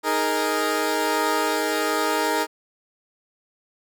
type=chord; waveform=15% pulse; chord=D# suspended fourth; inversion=none; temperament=equal; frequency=311.1 / 415.3 / 466.2 Hz; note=D#4 / G#4 / A#4; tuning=0 / 0 / 0 cents; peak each=-19 dBFS; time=0.03-2.47 s; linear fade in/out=50 ms; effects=none